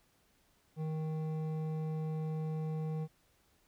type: tone with hard clipping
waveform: sine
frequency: 156.9 Hz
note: D#3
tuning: 15 cents sharp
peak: -36 dBFS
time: 0.76-3.08 s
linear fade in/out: 50 ms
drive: 10 dB
effects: pink hiss -71 dBFS RMS until 3.67 s